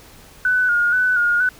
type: tone with vibrato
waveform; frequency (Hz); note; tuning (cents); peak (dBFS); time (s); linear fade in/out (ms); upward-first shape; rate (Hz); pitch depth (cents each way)
sine; 1462; F#6; -21; -14; 0.45-1.49; 2; square; 2.1; 42
effects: pink hiss -45 dBFS RMS until 1.59 s